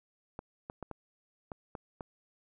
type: clicks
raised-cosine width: 1 ms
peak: -26 dBFS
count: 7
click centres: 0.391 / 0.699 / 0.827 / 0.913 / 1.518 / 1.752 / 2.008 s
effects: none